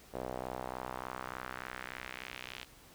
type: tone with band-pass filter sweep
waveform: sawtooth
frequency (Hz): 63.4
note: B1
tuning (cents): +46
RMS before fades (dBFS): -43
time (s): 0.13-2.65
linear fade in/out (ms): 20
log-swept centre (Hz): 570 to 3100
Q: 1.8
effects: pink hiss -58 dBFS RMS until 2.94 s